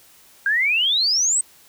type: exponential sweep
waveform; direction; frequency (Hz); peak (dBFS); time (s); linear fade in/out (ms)
sine; up; 1569 to 8372; -16; 0.46-1.41; 2
effects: white hiss -51 dBFS RMS until 1.68 s